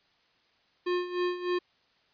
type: tone with tremolo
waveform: square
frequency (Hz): 357.1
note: F4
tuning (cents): +39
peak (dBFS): -26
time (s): 0.86-1.59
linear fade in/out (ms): 10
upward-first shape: sine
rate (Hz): 3.3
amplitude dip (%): 75
effects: white hiss -67 dBFS RMS until 2.13 s + resampled to 11025 Hz